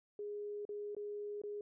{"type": "tone with dropouts", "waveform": "sine", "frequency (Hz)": 413.6, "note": "G#4", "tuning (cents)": -7, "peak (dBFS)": -40, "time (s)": [0.19, 1.61], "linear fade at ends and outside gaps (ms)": 2, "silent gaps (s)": [[0.652, 0.691], [0.949, 0.966], [1.417, 1.436]], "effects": []}